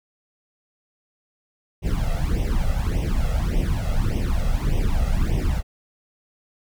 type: noise with flanger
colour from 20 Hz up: brown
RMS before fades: -21 dBFS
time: 1.82-5.63 s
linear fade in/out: 50 ms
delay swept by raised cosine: 0.34 to 1.54 ms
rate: 1.7 Hz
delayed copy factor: +0.9
effects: none